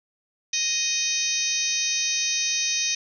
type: harmonic tone with a mistuned harmonic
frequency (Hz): 622.3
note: D#5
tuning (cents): 0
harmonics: 3 / 4 / 5 / 6 / 7 / 8 / 9 / 10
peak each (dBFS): -38 / -30 / -36 / -30 / -35 / -34 / -29 / -26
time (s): 0.53-2.95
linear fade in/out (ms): 5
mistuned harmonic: 10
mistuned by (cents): -17
effects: none